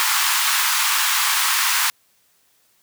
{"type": "high-pass noise", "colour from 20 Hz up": "pink", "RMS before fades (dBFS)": -19, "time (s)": [0, 1.9], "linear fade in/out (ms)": 0, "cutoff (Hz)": 930, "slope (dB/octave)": 48, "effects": ["white hiss -61 dBFS RMS until 2.82 s", "high-pass 60 Hz 12 dB/octave"]}